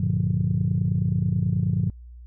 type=chord; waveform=sine; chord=G minor seventh; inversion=none; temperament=just; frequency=98 / 117.6 / 147 / 176.4 Hz; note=G2 / Bb2 / D3 / F3; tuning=0 / +16 / +2 / +18 cents; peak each=-25 dBFS; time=0-1.9 s; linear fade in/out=5 ms; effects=tanh soft clip ceiling -12 dBFS + added 60 Hz sine -40 dBFS peak until 2.26 s